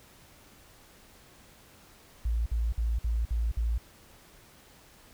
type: tone bursts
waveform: sine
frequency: 56.8 Hz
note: A#1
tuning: 44 cents flat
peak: -25 dBFS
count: 6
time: 2.25-3.78 s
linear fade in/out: 5 ms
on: 210 ms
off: 54 ms
effects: pink hiss -56 dBFS RMS until 5.13 s